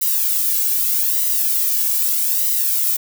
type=noise with flanger; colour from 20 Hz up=violet; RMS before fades=-18 dBFS; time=0.01-2.97 s; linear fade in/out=10 ms; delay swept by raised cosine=1 to 1.79 ms; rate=0.81 Hz; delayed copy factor=+0.85; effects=none